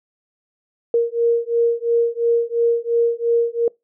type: beating tone pair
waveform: sine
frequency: 466.2 / 469.1 Hz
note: A#4 / A#4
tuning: 0 / +11 cents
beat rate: 2.9 Hz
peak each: -18 dBFS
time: 0.94-3.68 s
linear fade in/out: 2 ms
effects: noise-tail reverb RT60 0.2 s tail -25 dB re dry